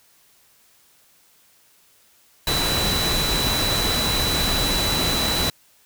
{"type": "tone in noise", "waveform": "sine", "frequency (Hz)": 3963, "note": "B7", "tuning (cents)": 5, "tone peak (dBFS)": -23, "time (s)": [2.47, 5.5], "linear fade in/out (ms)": 2, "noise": "pink", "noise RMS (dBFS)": -23, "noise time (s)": [2.47, 5.5], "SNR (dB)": -3, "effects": ["white hiss -57 dBFS RMS until 5.85 s"]}